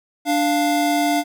square tone pair together, 293.7 / 698.5 Hz, D4 / F5, 0 / 0 cents, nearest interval octave + minor third, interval 1500 cents, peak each -20 dBFS, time 0.25-1.24 s, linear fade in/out 50 ms, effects none

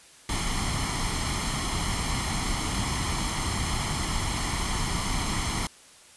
pink noise with comb filter, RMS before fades -28 dBFS, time 0.29-5.67 s, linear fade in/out 2 ms, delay 0.95 ms, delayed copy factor +0.65, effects white hiss -52 dBFS RMS until 6.16 s + resampled to 24000 Hz

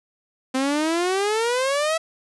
sawtooth exponential sweep, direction up, 257.1 to 659.3 Hz, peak -16 dBFS, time 0.54-1.98 s, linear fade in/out 10 ms, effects resampled to 24000 Hz + 9-bit

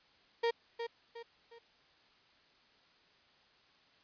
35% pulse tone with echo, 465.6 Hz, A#4, 2 cents flat, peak -27 dBFS, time 0.43-0.51 s, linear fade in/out 10 ms, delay 360 ms, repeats 3, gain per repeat -8 dB, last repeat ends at 1.59 s, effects white hiss -66 dBFS RMS until 4.03 s + resampled to 11025 Hz

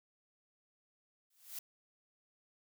blue noise with exponential growth, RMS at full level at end -40 dBFS, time 1.3-1.59 s, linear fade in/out 5 ms, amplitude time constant 63 ms, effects none

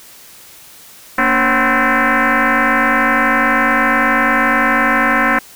sine tone with frequency modulation, 233.1 Hz, A#3, in tune, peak -10 dBFS, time 1.18-5.39 s, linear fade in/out 5 ms, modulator 259 Hz, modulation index 7.3, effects white hiss -40 dBFS RMS until 5.55 s

